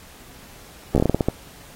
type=slowing click train; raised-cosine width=2 ms; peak=-4 dBFS; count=10; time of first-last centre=0.95-1.285 s; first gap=13 ms; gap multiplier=1.25; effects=pink hiss -46 dBFS RMS until 1.75 s + AAC 48 kbps